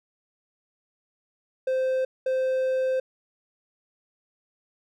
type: tone bursts at uneven times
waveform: triangle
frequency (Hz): 520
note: C5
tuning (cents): -11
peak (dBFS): -20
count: 2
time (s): 1.67-2.05 / 2.26-3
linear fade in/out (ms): 5
effects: none